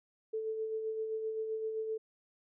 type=tone with tremolo; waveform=sine; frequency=440 Hz; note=A4; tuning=in tune; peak=-32 dBFS; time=0.33-1.98 s; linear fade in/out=10 ms; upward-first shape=sine; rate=7.7 Hz; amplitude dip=40%; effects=none